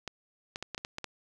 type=clicks; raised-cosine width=0.2 ms; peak=-19 dBFS; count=8; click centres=0.077 / 0.559 / 0.626 / 0.747 / 0.779 / 0.849 / 0.984 / 1.043 s; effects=none